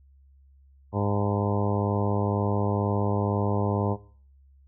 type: harmonic tone with a mistuned harmonic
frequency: 102.1 Hz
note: G#2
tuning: 29 cents flat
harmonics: 1 / 2 / 3 / 4 / 5 / 6 / 7 / 8 / 9 / 10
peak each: -26 / -30 / -34 / -33 / -34 / -36 / -38 / -37 / -36 / -38 dBFS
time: 0.92-3.97 s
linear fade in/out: 50 ms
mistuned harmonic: 8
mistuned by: +51 cents
effects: noise-tail reverb RT60 0.5 s tail -20 dB re dry + added 68 Hz sine -53 dBFS peak until 4.67 s